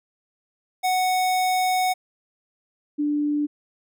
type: tone pair in turn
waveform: square / sine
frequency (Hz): 740 / 294.5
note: F#5 / D4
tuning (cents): 0 / +5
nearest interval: octave + major third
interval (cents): 1595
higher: first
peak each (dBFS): -20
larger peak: neither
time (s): 0.83-1.94 / 2.98-3.47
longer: first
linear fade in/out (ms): 20
effects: none